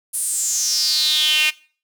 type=tone with high-pass filter sweep; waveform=sawtooth; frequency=305.9 Hz; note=D#4; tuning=29 cents flat; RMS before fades=-19 dBFS; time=0.13-1.51 s; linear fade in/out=20 ms; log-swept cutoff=10000 to 2500 Hz; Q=6.8; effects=noise-tail reverb RT60 0.4 s tail -20 dB re dry